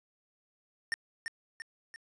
square tone with echo, 1817 Hz, A#6, 45 cents flat, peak -30 dBFS, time 0.92-0.94 s, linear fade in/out 0 ms, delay 340 ms, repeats 3, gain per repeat -5 dB, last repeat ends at 1.96 s, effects resampled to 22050 Hz + 11-bit

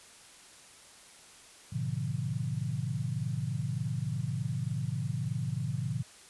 sine chord, G# diminished seventh, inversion none, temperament equal with one note detuned, 104.85 / 123.47 / 146.83 / 174.61 Hz, G#2 / B2 / D3 / F3, +17 / 0 / 0 / 0 cents, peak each -38 / -34 / -35 / -39 dBFS, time 1.72-6.03 s, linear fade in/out 10 ms, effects white hiss -54 dBFS RMS until 6.29 s + resampled to 24000 Hz

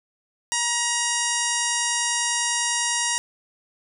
harmonic tone, 950 Hz, A#5, 33 cents sharp, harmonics 1 / 2 / 3 / 4 / 5 / 6 / 7 / 8 / 9 / 10, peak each -30 / -29 / -31 / -34 / -35 / -28 / -31 / -29 / -37 / -31 dBFS, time 0.52-3.18 s, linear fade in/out 0 ms, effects none

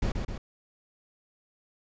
brown noise with echo, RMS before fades -27 dBFS, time 0.02-0.12 s, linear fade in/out 5 ms, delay 130 ms, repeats 2, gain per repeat -4 dB, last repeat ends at 0.38 s, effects resampled to 16000 Hz

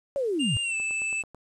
sine linear sweep, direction down, 576 to 90.2 Hz, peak -24 dBFS, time 0.16-0.57 s, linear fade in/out 0 ms
square tone with pitch glide, 2804 to 2631 Hz, F7 to E7, +6 to -4 cents, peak -27 dBFS, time 0.39-1.23 s, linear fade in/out 20 ms, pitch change -110 cents, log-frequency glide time 0.62-0.76 s
click train, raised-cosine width 1 ms, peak -31 dBFS, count 6, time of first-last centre 0.8-1.346 s, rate 9.15 Hz
effects resampled to 24000 Hz + 9-bit

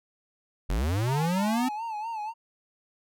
square linear sweep, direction up, 38.97 to 261.6 Hz, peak -25 dBFS, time 0.69-1.69 s, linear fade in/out 10 ms
triangle tone with vibrato, 880 Hz, A5, in tune, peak -29 dBFS, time 1.06-2.34 s, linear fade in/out 50 ms, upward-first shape sine, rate 4.1 Hz, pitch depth 92 cents each way
effects none

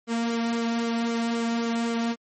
sawtooth tone with flanger, 232 Hz, A#3, 8 cents flat, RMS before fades -26 dBFS, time 0.07-2.16 s, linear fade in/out 50 ms, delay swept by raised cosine 1.1 to 2.5 ms, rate 3.8 Hz, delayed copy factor -0.55, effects MP3 32 kbps

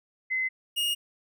sine / 45% pulse tone pair in turn, 2048 / 2855 Hz, C7 / F7, -38 / +37 cents, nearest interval tritone, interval 575 cents, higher second, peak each -25 dBFS, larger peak neither, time 0.3-0.49 / 0.76-0.95 s, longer neither, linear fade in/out 20 ms, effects none

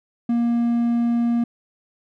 triangle tone, 235.8 Hz, A#3, 20 cents sharp, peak -15 dBFS, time 0.29-1.44 s, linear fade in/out 5 ms, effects none

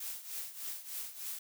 blue noise with tremolo, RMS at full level -39 dBFS, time 0-1.39 s, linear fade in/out 5 ms, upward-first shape triangle, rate 3.3 Hz, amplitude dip 80%, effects none

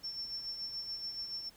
sine tone with tremolo, 5410 Hz, E8, 44 cents sharp, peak -36 dBFS, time 0.03-1.5 s, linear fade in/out 20 ms, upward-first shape sine, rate 7 Hz, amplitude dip 50%, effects pink hiss -61 dBFS RMS until 1.56 s

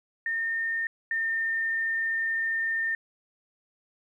sine tone pair in turn, 1822 / 1812.3 Hz, A#6 / A#6, -40 / -49 cents, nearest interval unison, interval 9 cents, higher first, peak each -26 / -25 dBFS, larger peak second, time 0.26-0.87 / 1.11-2.95 s, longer second, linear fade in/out 2 ms, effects 11-bit

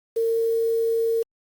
sine tone with quantisation, 455.8 Hz, A#4, 39 cents flat, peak -19 dBFS, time 0.16-1.23 s, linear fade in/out 10 ms, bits 7, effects Opus 48 kbps

